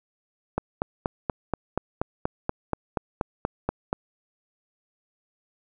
click train, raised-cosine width 1 ms, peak -10 dBFS, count 15, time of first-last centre 0.58-3.929 s, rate 4.18 Hz, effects none

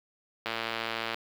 click train, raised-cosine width 0.3 ms, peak -15 dBFS, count 79, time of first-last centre 0.46-1.144 s, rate 114 Hz, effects high-pass 200 Hz 12 dB/octave + 7-bit

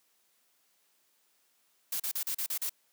blue noise bursts, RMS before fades -33 dBFS, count 7, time 1.92-2.695 s, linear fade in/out 5 ms, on 79 ms, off 37 ms, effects white hiss -71 dBFS RMS until 2.92 s + high-pass 200 Hz 12 dB/octave

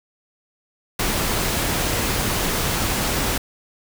pink noise, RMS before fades -22 dBFS, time 0.99-3.38 s, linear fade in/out 5 ms, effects none

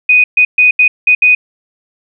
sine tone bursts at uneven times, 2489 Hz, D#7, in tune, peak -4 dBFS, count 6, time 0.09-0.24 / 0.37-0.45 / 0.58-0.71 / 0.79-0.88 / 1.07-1.15 / 1.22-1.35 s, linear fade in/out 5 ms, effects none

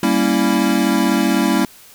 square chord, G diminished seventh, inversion none, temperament equal with one note detuned, 197.36 / 233.1 / 277.2 / 329.6 Hz, G3 / Bb3 / Db4 / Fb4, +12 / 0 / 0 / 0 cents, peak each -20 dBFS, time 0.03-1.65 s, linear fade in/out 2 ms, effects white hiss -44 dBFS RMS until 1.94 s

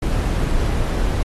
brown noise, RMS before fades -19 dBFS, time 0.02-1.23 s, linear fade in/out 5 ms, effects AAC 32 kbps

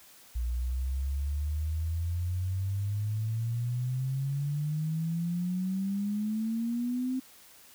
sine exponential sweep, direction up, 58.27 to 261.6 Hz, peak -28 dBFS, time 0.35-7.2 s, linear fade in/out 10 ms, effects white hiss -55 dBFS RMS until 7.74 s

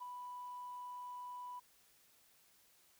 sine tone with ADSR envelope, 987.8 Hz, B5, in tune, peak -40 dBFS, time 0-1.6 s, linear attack 26 ms, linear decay 4 ms, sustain -4 dB, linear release 14 ms, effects tanh soft clip ceiling -40 dBFS + white hiss -69 dBFS RMS until 2.99 s

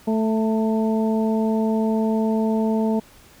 harmonic tone with a mistuned harmonic, 220 Hz, A3, in tune, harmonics 1 / 2 / 3 / 4, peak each -19 / -25 / -29 / -31 dBFS, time 0.07-3 s, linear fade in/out 10 ms, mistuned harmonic 4, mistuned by +25 cents, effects pink hiss -50 dBFS RMS until 3.4 s

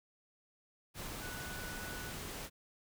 sine tone in noise, 1480 Hz, F#6, in tune, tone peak -47 dBFS, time 1.19-2.13 s, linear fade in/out 50 ms, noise pink, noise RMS -44 dBFS, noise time 0.94-2.5 s, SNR -6 dB, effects none

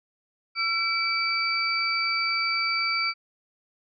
sine tone cluster, 1348 / 2308 / 4625 Hz, E6 / D7 / D8, +38 / -31 / -27 cents, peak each -29 / -26 / -28 dBFS, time 0.55-3.14 s, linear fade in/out 50 ms, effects none

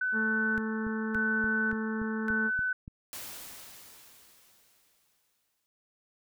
sine tone with tremolo, 1506 Hz, F#6, 30 cents sharp, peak -27 dBFS, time 0.01-2.73 s, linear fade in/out 5 ms, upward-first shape square, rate 0.88 Hz, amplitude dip 75%
harmonic tone, 220 Hz, A3, in tune, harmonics 1 / 2 / 4 / 5 / 6 / 7 / 8, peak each -31 / -38 / -46 / -46 / -47 / -52 / -48 dBFS, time 0.12-2.51 s, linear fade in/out 50 ms
click train, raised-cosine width 5 ms, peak -30 dBFS, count 9, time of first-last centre 0.58-2.879 s, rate 3.48 Hz
white noise with exponential decay, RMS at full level -40 dBFS, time 3.13-5.66 s, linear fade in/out 0 ms, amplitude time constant 550 ms
effects none

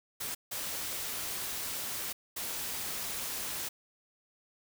white noise bursts at uneven times, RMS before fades -37 dBFS, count 3, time 0.2-0.35 / 0.51-2.13 / 2.36-3.69 s, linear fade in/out 10 ms, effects none

